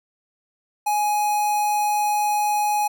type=tone with notch filter; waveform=square; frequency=836 Hz; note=G#5; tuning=11 cents sharp; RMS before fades=-21 dBFS; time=0.86-2.88 s; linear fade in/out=10 ms; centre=3400 Hz; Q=1.1; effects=none